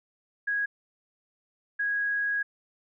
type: tone bursts at uneven times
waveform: sine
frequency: 1653 Hz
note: G#6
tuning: 9 cents flat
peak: -25 dBFS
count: 2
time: 0.47-0.66 / 1.79-2.43 s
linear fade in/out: 10 ms
effects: none